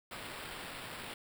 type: noise with sample-and-hold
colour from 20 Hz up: violet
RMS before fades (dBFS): -45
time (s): 0.11-1.14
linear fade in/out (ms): 2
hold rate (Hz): 6300
effects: none